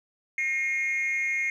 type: tone with amplitude modulation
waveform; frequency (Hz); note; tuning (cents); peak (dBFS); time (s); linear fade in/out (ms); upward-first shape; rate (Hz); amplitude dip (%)
sine; 2142; C7; +40; -19; 0.38-1.5; 2; sine; 288; 80
effects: tanh soft clip ceiling -21 dBFS + 10-bit